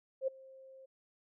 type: tone with ADSR envelope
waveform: sine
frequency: 530 Hz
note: C5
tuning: 22 cents sharp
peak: -28 dBFS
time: 0.21-0.86 s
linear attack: 65 ms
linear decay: 10 ms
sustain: -24 dB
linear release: 12 ms
effects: none